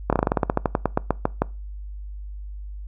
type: slowing click train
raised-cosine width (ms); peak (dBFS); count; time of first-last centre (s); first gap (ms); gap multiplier
1; -4; 18; 0.1-1.42; 27; 1.12
effects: noise-tail reverb RT60 0.3 s tail -23 dB re dry + added 50 Hz sine -32 dBFS peak until 2.87 s